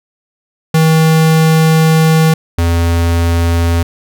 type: tone pair in turn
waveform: square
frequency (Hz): 159.7 / 84.6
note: D#3 / E2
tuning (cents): +45 / +45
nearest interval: major seventh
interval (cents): 1100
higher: first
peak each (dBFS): -7 / -10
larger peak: first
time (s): 0.74-2.34 / 2.58-3.83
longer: first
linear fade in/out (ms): 5
effects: none